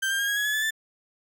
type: tone with pitch steps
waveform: 35% pulse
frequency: 1568 / 1594.5 / 1621.4 / 1648.8 / 1676.7 / 1705 / 1733.8 / 1763.1 Hz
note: G6 / G6 / G#6 / G#6 / G#6 / G#6 / A6 / A6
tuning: 0 / +29 / -42 / -13 / +16 / +45 / -26 / +3 cents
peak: -22 dBFS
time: 0.02-0.708 s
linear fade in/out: 10 ms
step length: 86 ms
effects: none